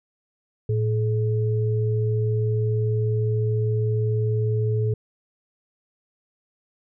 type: tone pair together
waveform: sine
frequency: 112.49 / 426.8 Hz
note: A2 / G#4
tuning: +39 / +47 cents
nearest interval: octave + major seventh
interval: 2308 cents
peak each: -20 / -27 dBFS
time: 0.69-4.94 s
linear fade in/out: 5 ms
effects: none